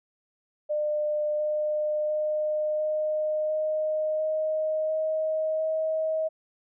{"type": "tone with pitch steps", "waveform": "sine", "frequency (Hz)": [601, 605.5, 610.1, 614.7, 619.3, 624, 628.7, 633.4], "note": ["D5", "D#5", "D#5", "D#5", "D#5", "D#5", "D#5", "D#5"], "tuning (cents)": [40, -47, -34, -21, -8, 5, 18, 31], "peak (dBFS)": -24, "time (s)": [0.69, 6.29], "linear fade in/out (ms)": 20, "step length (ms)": 700, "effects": []}